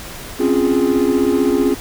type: chord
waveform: triangle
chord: Db major seventh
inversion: third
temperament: equal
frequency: 261.6 / 277.2 / 349.2 / 415.3 Hz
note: C4 / Db4 / F4 / Ab4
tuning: 0 / 0 / 0 / 0 cents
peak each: -16 dBFS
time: 0.39-1.75 s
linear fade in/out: 20 ms
effects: tanh soft clip ceiling -1 dBFS + pink hiss -32 dBFS RMS until 1.8 s